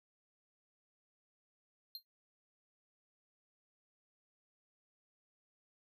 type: tone with exponential decay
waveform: square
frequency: 4186 Hz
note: C8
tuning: in tune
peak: -39 dBFS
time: 1.95-2.03 s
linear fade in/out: 1 ms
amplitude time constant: 17 ms
effects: noise-tail reverb RT60 0.1 s tail -17 dB re dry